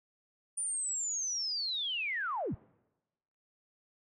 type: linear sweep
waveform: sine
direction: down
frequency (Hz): 9397 to 54.7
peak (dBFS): -32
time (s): 0.57-2.55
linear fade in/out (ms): 10
effects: noise-tail reverb RT60 1.0 s tail -24 dB re dry